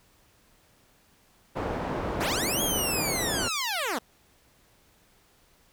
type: low-pass noise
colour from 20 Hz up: white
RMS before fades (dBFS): -31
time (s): 1.55-3.49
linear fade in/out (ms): 20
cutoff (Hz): 730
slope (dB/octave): 12
type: linear two-way sweep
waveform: 10% pulse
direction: up then down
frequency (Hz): 200.6 to 3322 to 200.6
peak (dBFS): -19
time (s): 2.2-3.99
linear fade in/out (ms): 10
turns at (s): 2.62
effects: pink hiss -62 dBFS RMS until 5.72 s